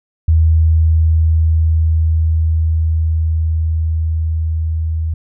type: tone with level ramp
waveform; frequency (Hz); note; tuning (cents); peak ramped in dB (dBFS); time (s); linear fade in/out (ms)
sine; 80.2; E2; -47; -7 to -15; 0.28-5.14; 5
effects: none